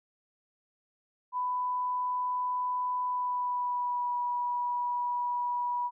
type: tone with pitch glide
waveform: sine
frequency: 996 to 973.8 Hz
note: B5 to B5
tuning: +14 to -25 cents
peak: -28 dBFS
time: 1.32-5.91 s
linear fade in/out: 50 ms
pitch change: -39 cents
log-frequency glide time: 3.05-4.16 s
effects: none